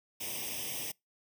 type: noise with comb filter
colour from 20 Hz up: white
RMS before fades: -38 dBFS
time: 0.2-0.92 s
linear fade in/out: 10 ms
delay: 0.35 ms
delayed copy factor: +1
effects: noise-tail reverb RT60 0.2 s tail -26 dB re dry + high-pass 100 Hz 12 dB/octave